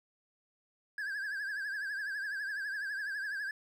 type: tone with vibrato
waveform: triangle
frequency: 1636 Hz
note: G#6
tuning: 26 cents flat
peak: -33 dBFS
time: 0.98-3.51 s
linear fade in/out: 2 ms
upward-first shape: triangle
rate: 12 Hz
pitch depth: 110 cents each way
effects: none